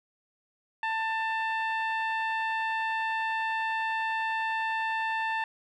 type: tone with low-pass filter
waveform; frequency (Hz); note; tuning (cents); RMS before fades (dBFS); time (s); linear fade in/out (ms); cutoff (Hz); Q
15% pulse; 890; A5; +20; -30; 0.83-5.44; 2; 2000; 0.87
effects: none